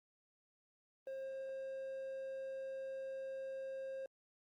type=tone with quantisation; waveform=triangle; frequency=534 Hz; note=C5; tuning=35 cents sharp; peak=-40 dBFS; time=1.07-4.06 s; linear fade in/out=2 ms; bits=11; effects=Opus 32 kbps